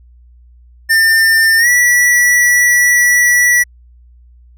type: tone with pitch glide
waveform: square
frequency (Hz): 1798 to 1949.4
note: A6 to B6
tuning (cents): +37 to -23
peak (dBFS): -8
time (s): 0.89-3.64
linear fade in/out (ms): 20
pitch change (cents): +140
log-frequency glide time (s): 1.58-1.68
effects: added 60 Hz sine -40 dBFS peak until 4.57 s